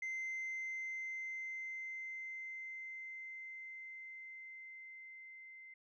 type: tone with level ramp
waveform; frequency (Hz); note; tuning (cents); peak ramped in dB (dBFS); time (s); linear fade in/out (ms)
sine; 2075; C7; -15; -36 to -52; 0.02-5.74; 5
effects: tanh soft clip ceiling -37 dBFS